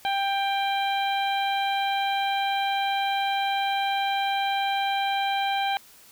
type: harmonic tone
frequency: 790 Hz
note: G5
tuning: 13 cents sharp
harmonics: 1 / 2 / 3 / 4 / 5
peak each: -24 / -33 / -33 / -33 / -37 dBFS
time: 0.05-5.77 s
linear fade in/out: 0 ms
effects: white hiss -52 dBFS RMS until 6.11 s